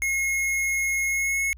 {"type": "tone with pitch glide", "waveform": "square", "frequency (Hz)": [2162, 2183], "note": ["C#7", "C#7"], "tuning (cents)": [-44, -27], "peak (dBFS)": -23, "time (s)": [0.02, 1.53], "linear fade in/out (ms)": 0, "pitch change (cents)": 17, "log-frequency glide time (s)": [1.06, 1.41], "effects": ["added 60 Hz sine -42 dBFS peak until 1.57 s"]}